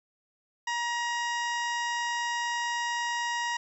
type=harmonic tone with a mistuned harmonic; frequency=949 Hz; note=A#5; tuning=31 cents sharp; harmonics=1 / 2 / 3 / 4 / 5 / 6 / 7 / 8; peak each=-31 / -32 / -39 / -44 / -46 / -42 / -49 / -48 dBFS; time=0.67-3.57 s; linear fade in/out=5 ms; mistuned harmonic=5; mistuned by=+87 cents; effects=11-bit